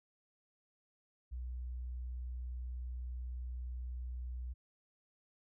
sine tone, 61.74 Hz, B1, in tune, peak -39 dBFS, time 1.31-4.54 s, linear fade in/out 20 ms, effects none

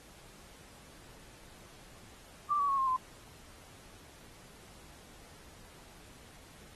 sine tone with pitch steps, 1174.7 / 1136.7 / 1099.8 / 1064.2 / 1029.7 Hz, D6 / C#6 / C#6 / C6 / C6, 0 / +43 / -14 / +29 / -28 cents, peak -27 dBFS, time 2.5-2.965 s, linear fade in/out 5 ms, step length 93 ms, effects pink hiss -56 dBFS RMS until 6.75 s + AAC 32 kbps

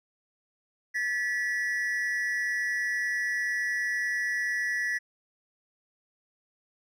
triangle tone pair together, 1734 / 1943 Hz, A6 / B6, -26 / -29 cents, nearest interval major second, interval 197 cents, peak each -29 / -27 dBFS, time 0.94-4.99 s, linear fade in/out 20 ms, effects none

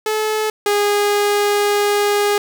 sawtooth tone pair in turn, 431.5 / 410.8 Hz, A4 / G#4, -34 / -19 cents, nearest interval minor second, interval 85 cents, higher first, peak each -13 / -10 dBFS, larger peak second, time 0.06-0.5 / 0.66-2.38 s, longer second, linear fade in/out 2 ms, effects none

